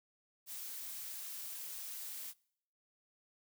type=noise; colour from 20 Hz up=blue; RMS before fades=-45 dBFS; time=0.46-2.34 s; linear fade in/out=50 ms; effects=noise-tail reverb RT60 0.7 s tail -25 dB re dry